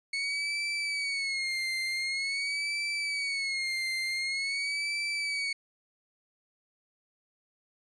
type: tone with vibrato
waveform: 30% pulse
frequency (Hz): 2205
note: C#7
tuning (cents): -10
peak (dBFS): -27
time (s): 0.13-5.53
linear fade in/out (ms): 5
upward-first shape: sine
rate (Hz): 0.46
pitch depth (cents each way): 92
effects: resampled to 22050 Hz